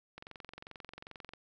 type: click train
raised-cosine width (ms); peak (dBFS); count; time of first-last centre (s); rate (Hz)
0.3; -30; 27; 0.18-1.336; 22.5
effects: none